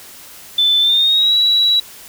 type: tone with pitch glide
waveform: sine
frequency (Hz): 3520 to 3906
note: A7 to B7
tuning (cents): 0 to -20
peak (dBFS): -10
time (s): 0.58-1.8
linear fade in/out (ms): 5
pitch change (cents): +180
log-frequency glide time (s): 0.8-1.35
effects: white hiss -38 dBFS RMS until 2.08 s